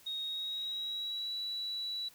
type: tone with pitch glide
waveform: sine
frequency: 3750 to 3932 Hz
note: A#7 to B7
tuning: +10 to -8 cents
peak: -35 dBFS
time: 0.06-2.09 s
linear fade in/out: 10 ms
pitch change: +82 cents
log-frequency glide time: 0.24-1.33 s
effects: white hiss -60 dBFS RMS until 2.14 s